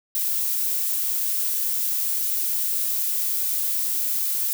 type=noise; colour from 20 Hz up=violet; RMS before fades=-24 dBFS; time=0.15-4.53 s; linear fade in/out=0 ms; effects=none